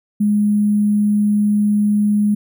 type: tone with sample-and-hold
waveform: sine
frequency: 207.7 Hz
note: G#3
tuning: in tune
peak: -12 dBFS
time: 0.2-2.35 s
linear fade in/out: 10 ms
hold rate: 11025 Hz
effects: none